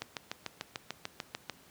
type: click train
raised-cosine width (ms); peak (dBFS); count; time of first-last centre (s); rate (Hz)
0.2; -18; 11; 0.02-1.497; 6.77
effects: pink hiss -59 dBFS RMS until 1.7 s + high-pass 100 Hz 12 dB/octave